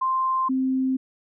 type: tone pair in turn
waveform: sine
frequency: 1046.5 / 261.6 Hz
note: C6 / C4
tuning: 0 / 0 cents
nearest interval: 2 octaves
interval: 2400 cents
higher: first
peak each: -20 dBFS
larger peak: neither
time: 0.01-0.49 / 0.49-0.97 s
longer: neither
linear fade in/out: 10 ms
effects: none